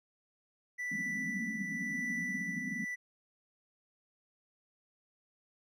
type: tone with tremolo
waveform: triangle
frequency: 1974 Hz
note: B6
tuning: 1 cent flat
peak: -32 dBFS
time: 0.78-2.96 s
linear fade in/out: 20 ms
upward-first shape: triangle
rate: 0.93 Hz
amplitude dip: 40%
type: band-pass noise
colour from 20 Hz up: pink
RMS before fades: -41 dBFS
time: 0.91-2.85 s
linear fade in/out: 10 ms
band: 170 to 270 Hz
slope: 96 dB/octave
effects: none